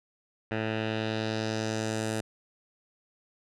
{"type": "tone with low-pass filter sweep", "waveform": "10% pulse", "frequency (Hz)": 110, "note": "A2", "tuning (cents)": 0, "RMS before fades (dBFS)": -31, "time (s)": [0.51, 2.21], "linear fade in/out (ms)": 5, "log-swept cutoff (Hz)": [2300, 9500], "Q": 1.9, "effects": []}